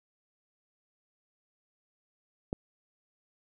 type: click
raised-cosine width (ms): 2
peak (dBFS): -18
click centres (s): 2.529
effects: none